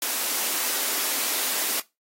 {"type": "high-pass noise", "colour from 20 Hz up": "white", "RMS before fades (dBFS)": -26, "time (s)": [0.02, 1.8], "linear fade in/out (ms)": 2, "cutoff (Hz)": 230, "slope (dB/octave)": 48, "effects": ["noise-tail reverb RT60 0.2 s tail -18 dB re dry", "AAC 48 kbps"]}